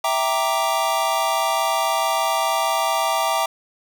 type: chord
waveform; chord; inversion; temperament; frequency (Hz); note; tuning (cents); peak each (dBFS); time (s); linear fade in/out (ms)
square; E half-diminished seventh; none; equal; 659.3 / 784 / 932.3 / 1174.7; E5 / G5 / Bb5 / D6; 0 / 0 / 0 / 0; -25; 0.04-3.46; 5
effects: none